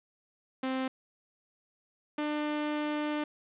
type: tone pair in turn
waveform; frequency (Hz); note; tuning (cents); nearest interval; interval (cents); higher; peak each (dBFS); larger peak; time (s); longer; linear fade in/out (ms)
sawtooth; 261.6 / 299.1; C4 / D4; 0 / +32; major second; 232; second; -26; neither; 0.63-0.88 / 2.18-3.24; second; 5
effects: resampled to 8000 Hz + 9-bit